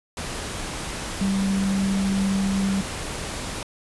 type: tone in noise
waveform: sine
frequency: 194.8 Hz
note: G3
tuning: 11 cents flat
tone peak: -20 dBFS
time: 1.21-2.81 s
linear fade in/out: 2 ms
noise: pink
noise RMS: -31 dBFS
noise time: 0.17-3.63 s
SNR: +8 dB
effects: resampled to 24000 Hz